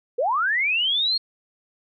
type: linear sweep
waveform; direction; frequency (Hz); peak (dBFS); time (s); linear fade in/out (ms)
sine; up; 440 to 4331; -19; 0.18-1.18; 10
effects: none